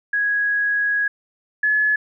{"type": "tone pair in turn", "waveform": "sine", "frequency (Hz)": [1661.2, 1706.9], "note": ["G#6", "G#6"], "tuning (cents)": [0, 47], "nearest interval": "unison", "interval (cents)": 47, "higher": "second", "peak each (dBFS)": [-17, -15], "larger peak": "second", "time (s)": [[0.13, 1.08], [1.63, 1.96]], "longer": "first", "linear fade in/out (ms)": 5, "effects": []}